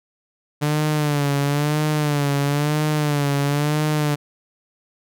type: tone with vibrato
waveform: sawtooth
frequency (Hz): 146.83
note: D3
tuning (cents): 0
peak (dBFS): -14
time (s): 0.61-4.16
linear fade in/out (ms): 20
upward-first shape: sine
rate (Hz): 1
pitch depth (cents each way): 68
effects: none